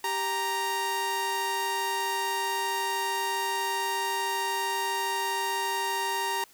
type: tone pair together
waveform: sawtooth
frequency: 392 / 932.3 Hz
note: G4 / A#5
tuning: 0 / 0 cents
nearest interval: octave + minor third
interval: 1500 cents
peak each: -31 / -24 dBFS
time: 0.04-6.44 s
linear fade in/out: 2 ms
effects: white hiss -57 dBFS RMS until 6.53 s